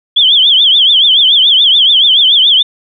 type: tone with vibrato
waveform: sine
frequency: 3282 Hz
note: G#7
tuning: 21 cents flat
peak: -4 dBFS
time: 0.16-2.63 s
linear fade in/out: 10 ms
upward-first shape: triangle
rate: 7 Hz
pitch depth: 180 cents each way
effects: none